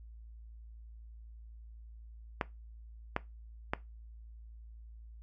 clicks, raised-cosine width 0.5 ms, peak -15 dBFS, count 3, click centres 2.412 / 3.164 / 3.735 s, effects noise-tail reverb RT60 0.2 s tail -18 dB re dry + added 56 Hz sine -48 dBFS peak until 5.22 s

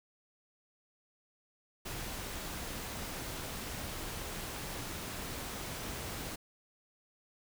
pink noise, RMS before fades -41 dBFS, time 1.85-6.36 s, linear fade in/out 10 ms, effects none

